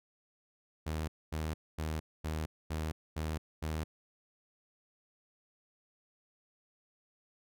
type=tone bursts; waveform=sawtooth; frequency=78.3 Hz; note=D#2; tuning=11 cents sharp; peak=-30 dBFS; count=7; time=0.86-3.84 s; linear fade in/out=10 ms; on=220 ms; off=240 ms; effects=none